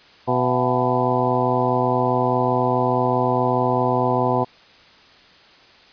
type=harmonic tone with a mistuned harmonic; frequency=124.8 Hz; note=B2; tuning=19 cents sharp; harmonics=1 / 2 / 3 / 4 / 5 / 6 / 7 / 8; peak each=-25 / -25 / -25 / -25 / -25 / -25 / -25 / -25 dBFS; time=0.27-4.45 s; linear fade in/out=20 ms; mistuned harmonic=5; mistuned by=+100 cents; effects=white hiss -49 dBFS RMS until 5.92 s + resampled to 11025 Hz